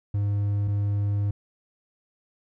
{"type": "tone pair in turn", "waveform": "triangle", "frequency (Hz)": [101.8, 101.8], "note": ["G#2", "G#2"], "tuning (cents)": [-34, -34], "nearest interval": "unison", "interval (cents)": 0, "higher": "neither", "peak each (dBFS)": -20, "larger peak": "neither", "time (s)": [[0.14, 0.68], [0.68, 1.31]], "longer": "second", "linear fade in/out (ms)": 5, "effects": []}